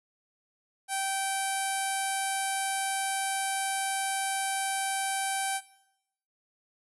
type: tone with low-pass filter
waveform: sawtooth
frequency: 777 Hz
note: G5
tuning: 16 cents flat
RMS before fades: -31 dBFS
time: 0.88-5.61 s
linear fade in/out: 50 ms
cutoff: 10000 Hz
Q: 5.9
effects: noise-tail reverb RT60 0.8 s tail -17 dB re dry